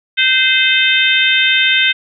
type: harmonic tone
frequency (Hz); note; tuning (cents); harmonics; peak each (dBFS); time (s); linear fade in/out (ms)
518; C5; -17; 3 / 4 / 5 / 6 / 7; -16 / -16 / -16 / -16 / -16; 0.17-1.93; 20
effects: none